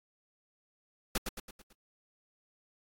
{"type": "noise with echo", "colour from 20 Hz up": "pink", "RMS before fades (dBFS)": -30, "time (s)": [1.15, 1.18], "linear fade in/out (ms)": 5, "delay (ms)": 110, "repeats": 5, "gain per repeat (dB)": -6, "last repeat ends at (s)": 1.73, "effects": ["AAC 64 kbps"]}